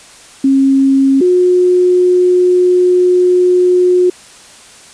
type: tone pair in turn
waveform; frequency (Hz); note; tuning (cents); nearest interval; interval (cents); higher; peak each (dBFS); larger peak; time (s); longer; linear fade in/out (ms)
sine; 270.6 / 361.2; C#4 / F#4; -42 / -42; perfect fourth; 500; second; -6; neither; 0.44-1.21 / 1.21-4.1; second; 5
effects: white hiss -38 dBFS RMS until 4.93 s + resampled to 22050 Hz